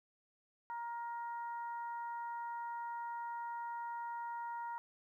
harmonic tone, 470 Hz, A#4, 14 cents sharp, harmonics 2 / 3 / 4, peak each -40 / -51 / -57 dBFS, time 0.7-4.78 s, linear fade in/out 0 ms, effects 13-bit

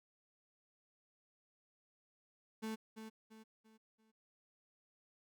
35% pulse tone with echo, 220 Hz, A3, in tune, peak -38 dBFS, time 2.62-2.76 s, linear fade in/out 20 ms, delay 340 ms, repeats 4, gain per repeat -8 dB, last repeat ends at 4.12 s, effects none

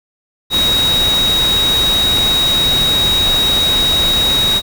sine tone in noise, 3800 Hz, A#7, 33 cents sharp, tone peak -11 dBFS, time 0.5-4.62 s, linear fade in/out 50 ms, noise pink, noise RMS -20 dBFS, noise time 0.5-4.62 s, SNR +6 dB, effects none

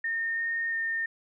sine tone with pitch steps, 1827 / 1838 / 1820 Hz, A#6 / A#6 / A#6, -35 / -25 / -42 cents, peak -27 dBFS, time 0.04-1.06 s, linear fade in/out 5 ms, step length 340 ms, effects none

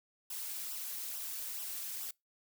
blue noise with flanger, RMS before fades -41 dBFS, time 0.3-2.11 s, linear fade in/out 5 ms, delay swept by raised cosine 0.44 to 4.04 ms, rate 2.3 Hz, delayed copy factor -0.65, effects noise-tail reverb RT60 0.2 s tail -25 dB re dry

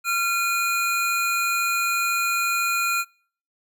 square tone pair together, 1376 / 2454 Hz, F6 / D#7, -26 / -25 cents, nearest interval minor seventh, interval 1001 cents, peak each -24 dBFS, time 0.04-3.05 s, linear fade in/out 50 ms, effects noise-tail reverb RT60 0.5 s tail -26 dB re dry

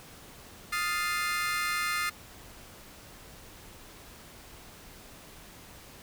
35% pulse chord, F dominant seventh, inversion third, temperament equal, 1244.5 / 1396.9 / 1760 / 2093 Hz, Eb6 / F6 / A6 / C7, 0 / 0 / 0 / 0 cents, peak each -31 / -34 / -35 / -31 dBFS, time 0.72-2.1 s, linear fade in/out 10 ms, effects pink hiss -50 dBFS RMS until 6.02 s

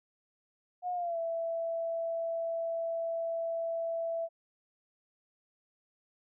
sine tone with pitch glide, 720 to 664.1 Hz, F#5 to E5, -47 to +13 cents, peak -31 dBFS, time 0.82-4.29 s, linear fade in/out 50 ms, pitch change -140 cents, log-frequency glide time 0.93-1.18 s, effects none

